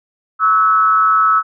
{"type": "tone with frequency modulation", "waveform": "sine", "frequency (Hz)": 1300, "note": "E6", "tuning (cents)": -24, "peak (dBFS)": -9, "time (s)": [0.39, 1.43], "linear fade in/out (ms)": 50, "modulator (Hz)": 178, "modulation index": 0.55, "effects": []}